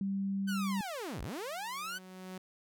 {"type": "tone", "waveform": "sine", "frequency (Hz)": 196, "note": "G3", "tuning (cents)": 0, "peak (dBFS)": -31, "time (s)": [0.01, 0.81], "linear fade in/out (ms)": 2}
{"type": "linear two-way sweep", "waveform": "sawtooth", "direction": "down then up", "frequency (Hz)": [1547, 34.9, 1547], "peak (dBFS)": -34, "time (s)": [0.47, 1.99], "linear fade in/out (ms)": 20, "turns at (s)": 1.22}
{"type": "tone with exponential growth", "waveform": "sawtooth", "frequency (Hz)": 185.7, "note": "F#3", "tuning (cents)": 7, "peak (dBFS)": -37, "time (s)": [0.86, 2.38], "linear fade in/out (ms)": 5, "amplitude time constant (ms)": 330}
{"effects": []}